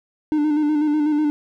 triangle tone with vibrato, 300.5 Hz, D4, 40 cents sharp, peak -14 dBFS, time 0.32-1.3 s, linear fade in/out 0 ms, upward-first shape square, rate 8.1 Hz, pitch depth 34 cents each way, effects none

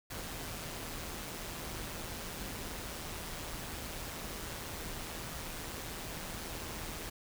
pink noise with amplitude modulation, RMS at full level -40 dBFS, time 0.1-7.1 s, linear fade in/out 10 ms, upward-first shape sine, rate 162 Hz, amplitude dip 45%, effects none

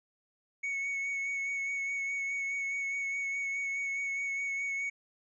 triangle tone with vibrato, 2217 Hz, C#7, in tune, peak -30 dBFS, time 0.63-4.9 s, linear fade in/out 10 ms, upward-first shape sine, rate 4.8 Hz, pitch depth 18 cents each way, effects resampled to 22050 Hz

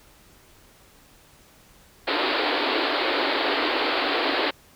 pink band-pass noise, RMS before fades -24 dBFS, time 2.07-4.51 s, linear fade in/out 10 ms, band 270 to 4600 Hz, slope 96 dB/octave, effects pink hiss -54 dBFS RMS until 4.75 s

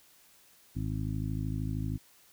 harmonic tone, 53 Hz, G#1, 36 cents sharp, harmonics 1 / 2 / 3 / 4 / 5 / 6, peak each -37 / -34 / -37 / -46 / -39 / -46 dBFS, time 0.75-1.98 s, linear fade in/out 20 ms, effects white hiss -61 dBFS RMS until 2.32 s

